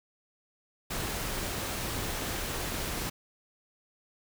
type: noise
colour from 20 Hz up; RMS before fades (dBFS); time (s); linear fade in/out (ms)
pink; -34; 0.9-3.1; 10
effects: none